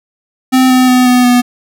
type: tone with pitch steps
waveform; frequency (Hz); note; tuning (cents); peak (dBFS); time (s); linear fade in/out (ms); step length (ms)
square; 258.4 / 255.1 / 251.9 / 248.7 / 245.6; C4 / C4 / B3 / B3 / B3; -21 / -44 / +34 / +12 / -9; -6; 0.52-1.42; 20; 180
effects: none